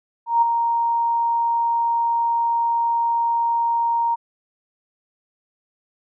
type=tone with ADSR envelope; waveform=sine; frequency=932.3 Hz; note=A#5; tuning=in tune; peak=-11 dBFS; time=0.26-4.16 s; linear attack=160 ms; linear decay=11 ms; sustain=-6 dB; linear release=23 ms; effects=none